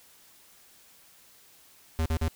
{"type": "tone bursts", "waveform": "square", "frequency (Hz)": 80.4, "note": "E2", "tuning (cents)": -43, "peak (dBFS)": -25, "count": 3, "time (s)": [1.99, 2.281], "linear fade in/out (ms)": 0, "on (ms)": 67, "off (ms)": 45, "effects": ["white hiss -57 dBFS RMS until 2.35 s"]}